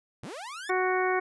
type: linear sweep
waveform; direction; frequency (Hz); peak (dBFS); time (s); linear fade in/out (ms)
sawtooth; up; 84.6 to 1814; -34; 0.23-0.7; 0
type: harmonic tone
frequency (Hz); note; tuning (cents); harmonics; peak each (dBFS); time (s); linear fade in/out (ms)
370; F#4; 0; 1 / 2 / 3 / 4 / 5 / 6; -27 / -30 / -32 / -33 / -34 / -35; 0.69-1.2; 10
effects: resampled to 24000 Hz